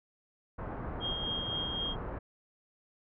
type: low-pass noise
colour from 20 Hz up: pink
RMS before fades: -39 dBFS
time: 0.58-2.19 s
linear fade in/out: 10 ms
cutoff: 1400 Hz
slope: 24 dB/octave
type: tone with tremolo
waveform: sine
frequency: 3234 Hz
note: G#7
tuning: 47 cents flat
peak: -32 dBFS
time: 1-1.96 s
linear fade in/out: 50 ms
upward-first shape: sine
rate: 3.9 Hz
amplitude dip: 35%
effects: none